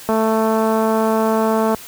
click train, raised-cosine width 1 ms, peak -5 dBFS, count 367, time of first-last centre 0.09-1.746 s, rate 221 Hz, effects white hiss -37 dBFS RMS until 1.87 s + high-pass 60 Hz 12 dB/octave

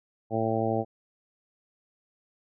harmonic tone, 112 Hz, A2, 31 cents sharp, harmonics 1 / 2 / 3 / 4 / 5 / 6 / 7, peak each -32 / -32 / -32 / -32 / -32 / -32 / -32 dBFS, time 0.3-0.85 s, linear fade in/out 50 ms, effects none

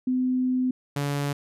sine / sawtooth tone pair in turn, 254.6 / 142.89 Hz, C4 / D3, -47 / -47 cents, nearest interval minor seventh, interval 1000 cents, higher first, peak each -21 dBFS, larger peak neither, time 0.07-0.71 / 0.96-1.33 s, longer first, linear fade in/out 5 ms, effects resampled to 32000 Hz

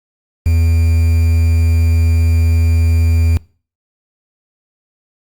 triangle tone with quantisation, 82.6 Hz, E2, 4 cents sharp, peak -7 dBFS, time 0.46-3.37 s, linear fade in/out 0 ms, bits 5, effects noise-tail reverb RT60 0.4 s tail -23 dB re dry + Opus 48 kbps

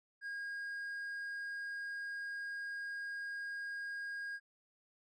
triangle tone, 1629 Hz, G#6, 34 cents flat, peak -38 dBFS, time 0.21-4.4 s, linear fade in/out 50 ms, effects resampled to 24000 Hz

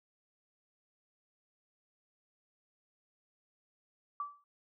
sine tone with exponential decay, 1158 Hz, D6, 25 cents flat, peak -32 dBFS, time 4.2-4.44 s, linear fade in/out 2 ms, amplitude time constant 51 ms, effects none

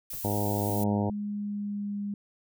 violet noise, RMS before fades -37 dBFS, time 0.1-0.84 s, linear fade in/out 5 ms
brown noise with exponential decay, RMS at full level -40 dBFS, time 0.13-0.26 s, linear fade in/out 1 ms, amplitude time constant 27 ms
harmonic tone, 102.7 Hz, G#2, 19 cents flat, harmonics 1 / 2 / 3 / 4 / 5 / 6 / 7 / 8 / 9, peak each -30 / -33 / -35 / -36 / -37 / -38 / -38 / -39 / -40 dBFS, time 0.24-1.1 s, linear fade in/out 5 ms
sine tone with pitch glide, 207.7 to 203.2 Hz, G#3 to G#3, 0 to -38 cents, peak -30 dBFS, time 0.7-2.14 s, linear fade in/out 2 ms, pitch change -38 cents, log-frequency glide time 0.89-2 s
effects none

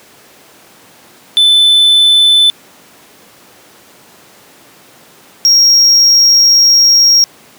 triangle tone pair in turn, 3515 / 5591 Hz, A7 / F8, -2 / +1 cents, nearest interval minor sixth, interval 803 cents, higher second, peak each -3 dBFS, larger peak neither, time 1.37-2.5 / 5.45-7.24 s, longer second, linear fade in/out 0 ms, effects pink hiss -41 dBFS RMS until 7.58 s + high-pass 200 Hz 12 dB/octave

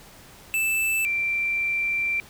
square / sine tone pair in turn, 2641 / 2353 Hz, E7 / D7, +3 / +3 cents, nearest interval major second, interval 200 cents, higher first, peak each -22 / -22 dBFS, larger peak neither, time 0.54-1.05 / 1.05-2.2 s, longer second, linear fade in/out 0 ms, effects pink hiss -48 dBFS RMS until 2.29 s

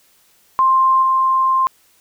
sine tone with level steps, 1052 Hz, C6, 9 cents sharp, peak -10 / -12 dBFS, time 0.59-1.67 s, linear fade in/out 0 ms, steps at 1.02 s, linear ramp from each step 10 ms, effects white hiss -55 dBFS RMS until 2 s

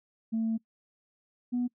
sine tone pair in turn, 224.2 / 245.2 Hz, A3 / B3, +33 / -12 cents, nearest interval major second, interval 155 cents, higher second, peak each -25 dBFS, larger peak neither, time 0.32-0.58 / 1.52-1.68 s, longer first, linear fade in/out 20 ms, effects noise-tail reverb RT60 0.1 s tail -23 dB re dry + tanh soft clip ceiling -23 dBFS

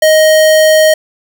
square tone, 625 Hz, D#5, 8 cents sharp, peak -5 dBFS, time 0.02-0.94 s, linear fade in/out 5 ms, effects none

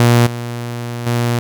sawtooth tone with level steps, 119.4 Hz, A#2, 42 cents sharp, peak -4 / -18 / -10 dBFS, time 0-1.39 s, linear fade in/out 0 ms, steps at 0.26 / 1.06 s, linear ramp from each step 10 ms, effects none

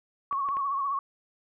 sine tone with vibrato, 1108.7 Hz, C#6, in tune, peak -26 dBFS, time 0.31-0.99 s, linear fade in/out 2 ms, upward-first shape triangle, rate 15 Hz, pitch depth 69 cents each way
clicks, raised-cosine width 0.5 ms, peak -27 dBFS, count 3, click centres 0.327 / 0.488 / 0.569 s
effects none

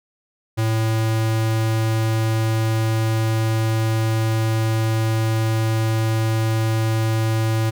square tone, 111.3 Hz, A2, 20 cents sharp, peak -18 dBFS, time 0.57-7.71 s, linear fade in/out 20 ms, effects none

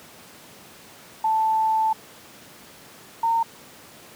sine tone pair in turn, 880 / 914.9 Hz, A5 / A#5, 0 / -33 cents, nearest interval minor second, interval 67 cents, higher second, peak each -18 dBFS, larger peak neither, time 1.24-1.93 / 3.23-3.43 s, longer first, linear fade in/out 5 ms, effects pink hiss -46 dBFS RMS until 4.15 s + high-pass 150 Hz 12 dB/octave

